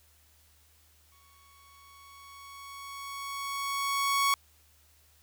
sawtooth tone with exponential growth, 1113 Hz, C#6, 7 cents sharp, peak -19 dBFS, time 1.12-4.34 s, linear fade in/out 1 ms, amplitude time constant 700 ms, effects added 76 Hz sine -64 dBFS peak until 5.22 s + white hiss -64 dBFS RMS until 5.22 s

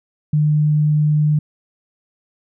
sine tone, 150.8 Hz, D3, 46 cents sharp, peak -12 dBFS, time 0.33-1.39 s, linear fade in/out 5 ms, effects none

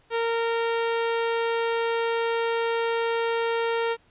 sawtooth tone, 461.2 Hz, A#4, 19 cents flat, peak -19 dBFS, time 0.1-3.97 s, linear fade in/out 50 ms, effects pink hiss -61 dBFS RMS until 4.1 s + resampled to 8000 Hz

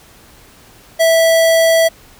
square tone, 656 Hz, E5, 9 cents flat, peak -9 dBFS, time 0.99-1.89 s, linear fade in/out 20 ms, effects pink hiss -44 dBFS RMS until 2.19 s

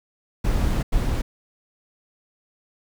brown noise bursts at uneven times, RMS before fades -21 dBFS, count 2, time 0.44-0.83 / 0.92-1.22 s, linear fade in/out 10 ms, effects none

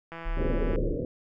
click train, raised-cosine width 0.5 ms, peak -25 dBFS, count 107, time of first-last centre 0.12-0.759 s, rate 166 Hz
sine tone, 34.84 Hz, C#1, 10 cents sharp, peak -26 dBFS, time 0.25-0.93 s, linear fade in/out 20 ms
white low-pass noise, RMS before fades -30 dBFS, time 0.37-1.05 s, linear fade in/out 2 ms, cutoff 560 Hz, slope 96 dB/octave
effects none

